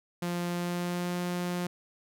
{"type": "tone with pitch glide", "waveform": "sawtooth", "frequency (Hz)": [174.61, 177.15], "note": ["F3", "F3"], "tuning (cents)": [0, 25], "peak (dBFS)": -26, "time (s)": [0.22, 1.67], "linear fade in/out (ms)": 5, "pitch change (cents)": 25, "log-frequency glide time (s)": [0.5, 1.17], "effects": []}